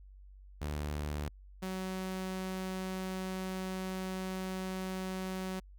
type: tone pair in turn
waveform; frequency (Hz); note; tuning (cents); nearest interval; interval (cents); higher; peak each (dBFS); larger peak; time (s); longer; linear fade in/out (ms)
sawtooth; 74.2 / 187.41; D2 / F#3; +18 / +22; octave + major third; 1604; second; -31 / -32; first; 0.61-1.29 / 1.62-5.6; second; 10
effects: added 48 Hz sine -51 dBFS peak until 5.78 s